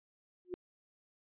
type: tone with exponential growth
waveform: sine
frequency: 360 Hz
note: F#4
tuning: 47 cents flat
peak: -32 dBFS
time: 0.45-0.54 s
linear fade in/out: 0 ms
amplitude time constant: 19 ms
effects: resampled to 8000 Hz